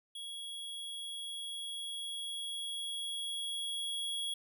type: tone with level ramp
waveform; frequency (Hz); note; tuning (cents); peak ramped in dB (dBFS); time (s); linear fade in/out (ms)
square; 3328; G#7; +3; -42 to -35; 0.15-4.34; 5
effects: none